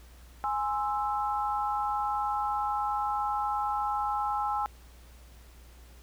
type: chord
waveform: sine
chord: Ab augmented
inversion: none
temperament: equal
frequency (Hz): 830.6 / 1046.5 / 1318.5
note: Ab5 / C6 / E6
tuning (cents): 0 / 0 / 0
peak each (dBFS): -29 / -35 / -33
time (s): 0.44-4.66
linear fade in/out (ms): 0
effects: added 60 Hz sine -50 dBFS peak until 6.02 s + pink hiss -58 dBFS RMS until 6.02 s